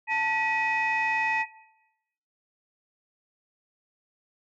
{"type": "tone cluster", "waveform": "sine", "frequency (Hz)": [884, 1928, 2518], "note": ["A5", "B6", "D#7"], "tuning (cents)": [8, -42, 20], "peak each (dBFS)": -27, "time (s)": [0.07, 1.46], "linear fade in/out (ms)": 50, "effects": ["noise-tail reverb RT60 0.9 s tail -18 dB re dry", "tanh soft clip ceiling -17 dBFS"]}